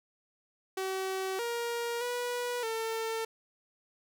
sawtooth tone with pitch steps, 380.4 / 471.1 / 487.7 / 449 Hz, F#4 / A#4 / B4 / A4, +48 / +18 / -22 / +35 cents, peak -28 dBFS, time 0.77-3.25 s, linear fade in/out 5 ms, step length 620 ms, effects none

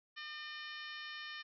harmonic tone with a mistuned harmonic, 604 Hz, D5, 48 cents sharp, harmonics 2 / 3 / 4 / 5 / 6 / 7 / 8 / 9, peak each -53 / -47 / -53 / -51 / -54 / -56 / -60 / -58 dBFS, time 0.16-1.43 s, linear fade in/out 20 ms, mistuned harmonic 6, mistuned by +22 cents, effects none

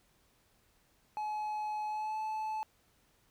triangle tone with pitch glide, 850 to 867.9 Hz, G#5 to A5, +40 to -24 cents, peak -32 dBFS, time 1.17-2.63 s, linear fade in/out 0 ms, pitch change +36 cents, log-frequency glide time 1.87-2.18 s, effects pink hiss -70 dBFS RMS until 3.3 s

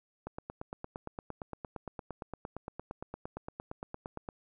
click train, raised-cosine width 1 ms, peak -25 dBFS, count 36, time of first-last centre 0.27-4.288 s, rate 8.71 Hz, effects none

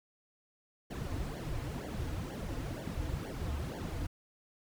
brown noise with flanger, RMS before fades -38 dBFS, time 0.9-4.07 s, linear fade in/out 10 ms, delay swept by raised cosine 0.78 to 5.28 ms, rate 2.1 Hz, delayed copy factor -0.95, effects none

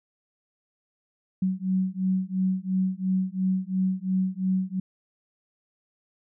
sine beating tone pair, 186.1 / 189 Hz, F#3 / F#3, +10 / +37 cents, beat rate 2.9 Hz, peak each -26 dBFS, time 1.42-4.8 s, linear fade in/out 5 ms, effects none

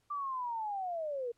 sine linear sweep, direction down, 1183 to 459.6 Hz, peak -34 dBFS, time 0.1-1.32 s, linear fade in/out 10 ms, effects pink hiss -75 dBFS RMS until 1.37 s + low-pass 11000 Hz 12 dB/octave

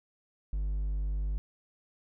triangle tone with hard clipping, 50.1 Hz, G1, 38 cents sharp, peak -30 dBFS, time 0.53-1.38 s, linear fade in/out 0 ms, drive 6 dB, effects none

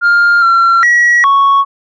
sine tone with pitch steps, 1404 / 1363 / 1919 / 1109 Hz, F6 / F6 / A#6 / C#6, +9 / -43 / +50 / 0 cents, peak -3 dBFS, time 0.01-1.65 s, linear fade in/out 50 ms, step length 410 ms, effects tanh soft clip ceiling -4 dBFS

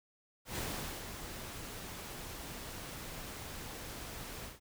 pink noise with ADSR envelope, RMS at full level -38 dBFS, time 0.45-4.6 s, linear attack 120 ms, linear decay 490 ms, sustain -7 dB, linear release 150 ms, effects none

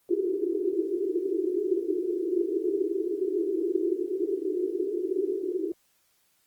pink band-pass noise, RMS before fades -28 dBFS, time 0.09-5.72 s, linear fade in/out 2 ms, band 330 to 410 Hz, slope 96 dB/octave, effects white hiss -68 dBFS RMS until 6.46 s + Opus 24 kbps

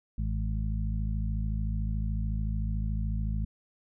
harmonic tone with a mistuned harmonic, 53.7 Hz, A1, 41 cents flat, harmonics 1 / 2 / 3 / 4, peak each -29 / -34 / -38 / -39 dBFS, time 0.18-3.45 s, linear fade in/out 5 ms, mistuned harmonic 4, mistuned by -18 cents, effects none

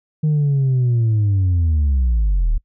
sine linear sweep, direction down, 155.56 to 35 Hz, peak -11 dBFS, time 0.23-2.58 s, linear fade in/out 10 ms, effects noise-tail reverb RT60 0.1 s tail -24 dB re dry + tanh soft clip ceiling -12 dBFS

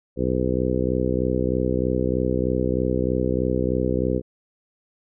harmonic tone, 63.2 Hz, B1, 41 cents sharp, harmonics 1 / 2 / 3 / 4 / 5 / 6 / 7 / 8, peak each -28 / -28 / -28 / -28 / -28 / -28 / -28 / -28 dBFS, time 0.16-4.22 s, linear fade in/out 50 ms, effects none

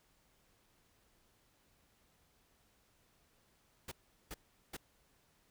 pink noise bursts, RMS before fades -45 dBFS, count 3, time 3.88-4.768 s, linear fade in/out 5 ms, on 36 ms, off 390 ms, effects pink hiss -72 dBFS RMS until 5.5 s

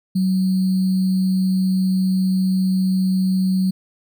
sine tone with sample-and-hold, 187.4 Hz, F#3, 22 cents sharp, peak -15 dBFS, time 0.15-3.71 s, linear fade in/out 10 ms, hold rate 4410 Hz, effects none

